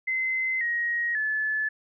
sine tone with pitch steps, 2057 / 1886.3 / 1729.7 Hz, C7 / A#6 / A6, -30 / +20 / -30 cents, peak -24 dBFS, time 0.07-1.69 s, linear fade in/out 10 ms, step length 540 ms, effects none

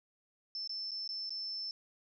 sine tone with dropouts, 5300 Hz, E8, 9 cents sharp, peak -37 dBFS, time 0.55-1.71 s, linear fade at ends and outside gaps 1 ms, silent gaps 0.675-0.694 / 0.909-0.916 / 1.077-1.09 / 1.294-1.305 s, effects none

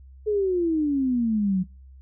sine exponential sweep, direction down, 432.9 to 180 Hz, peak -20 dBFS, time 0.26-1.64 s, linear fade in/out 20 ms, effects noise-tail reverb RT60 0.3 s tail -24 dB re dry + added 66 Hz sine -44 dBFS peak until 2.01 s

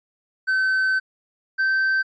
triangle tone pair in turn, 1532 / 1552.5 Hz, G6 / G6, -40 / -17 cents, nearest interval unison, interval 23 cents, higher second, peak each -16 dBFS, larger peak neither, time 0.47-1 / 1.58-2.03 s, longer first, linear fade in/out 20 ms, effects resampled to 16000 Hz

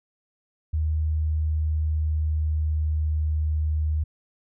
sine tone with pitch glide, 77.78 to 77.02 Hz, D#2 to D#2, 0 to -17 cents, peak -21 dBFS, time 0.73-4.04 s, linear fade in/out 10 ms, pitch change -17 cents, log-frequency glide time 1.02-3.31 s, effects none

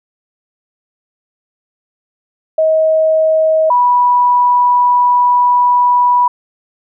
sine tone pair in turn, 634 / 980.1 Hz, D#5 / B5, +32 / -13 cents, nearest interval minor sixth, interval 755 cents, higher second, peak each -8 / -7 dBFS, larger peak second, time 2.58-3.7 / 3.7-6.28 s, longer second, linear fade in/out 5 ms, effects none

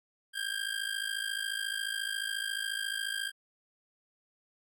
25% pulse ring-modulated tone, 1599 Hz, G6, 34 cents sharp, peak -26 dBFS, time 0.33-3.32 s, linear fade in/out 50 ms, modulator 27.1 Hz, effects none

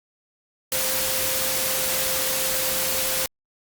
sine tone in noise, 523.3 Hz, C5, in tune, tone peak -32 dBFS, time 0.72-3.26 s, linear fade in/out 2 ms, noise white, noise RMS -24 dBFS, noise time 0.72-3.26 s, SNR -11 dB, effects Opus 48 kbps

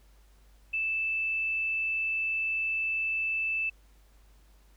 sine tone, 2637 Hz, E7, in tune, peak -27 dBFS, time 0.73-3.7 s, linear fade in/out 10 ms, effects added 50 Hz sine -56 dBFS peak until 4.76 s + pink hiss -66 dBFS RMS until 4.76 s

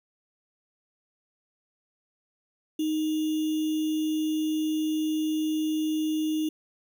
sine tone with sample-and-hold, 311.1 Hz, D#4, in tune, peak -24 dBFS, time 2.79-6.49 s, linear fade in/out 5 ms, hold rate 3150 Hz, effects none

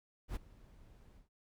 brown noise with ADSR envelope, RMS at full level -36 dBFS, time 0.28-1.29 s, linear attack 78 ms, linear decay 16 ms, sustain -23 dB, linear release 130 ms, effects none

